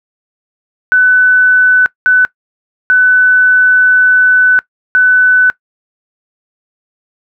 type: tone bursts at uneven times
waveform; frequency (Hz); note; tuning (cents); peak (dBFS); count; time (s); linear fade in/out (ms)
sine; 1500; F#6; +23; -4; 4; 0.92-1.86 / 2.06-2.25 / 2.9-4.59 / 4.95-5.5; 0
effects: noise-tail reverb RT60 0.1 s tail -22 dB re dry